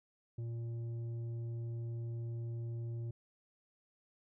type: tone with tanh clipping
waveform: sine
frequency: 116.54 Hz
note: A#2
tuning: in tune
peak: -39 dBFS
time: 0.38-3.11 s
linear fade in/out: 5 ms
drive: 7 dB
effects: none